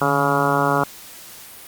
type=harmonic tone with a mistuned harmonic; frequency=140.8 Hz; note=C#3; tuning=27 cents sharp; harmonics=1 / 2 / 3 / 4 / 5 / 6 / 7 / 8 / 9 / 10; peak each=-25 / -25 / -25 / -25 / -25 / -25 / -25 / -25 / -25 / -25 dBFS; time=0.01-0.84 s; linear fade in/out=5 ms; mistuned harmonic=1; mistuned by=+89 cents; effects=white hiss -40 dBFS RMS until 1.67 s + Opus 48 kbps